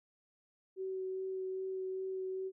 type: tone with vibrato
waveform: sine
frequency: 377.7 Hz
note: F#4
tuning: 36 cents sharp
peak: -36 dBFS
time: 0.76-2.52 s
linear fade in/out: 50 ms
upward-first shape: sine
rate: 2.5 Hz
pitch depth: 10 cents each way
effects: none